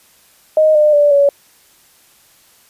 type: tone with pitch steps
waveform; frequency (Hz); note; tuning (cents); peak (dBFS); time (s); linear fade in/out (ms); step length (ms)
sine; 622.3 / 602.8 / 584 / 565.7; D#5 / D5 / D5 / C#5; 0 / +45 / -10 / +35; -7; 0.57-1.29; 2; 180
effects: white hiss -50 dBFS RMS until 2.69 s + resampled to 32000 Hz